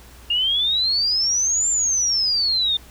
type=exponential two-way sweep; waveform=sine; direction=up then down; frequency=2805 to 7360 to 3578 Hz; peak=-17 dBFS; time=0.3-2.77 s; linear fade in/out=5 ms; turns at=1.69 s; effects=added 60 Hz sine -44 dBFS peak until 2.9 s + pink hiss -47 dBFS RMS until 2.9 s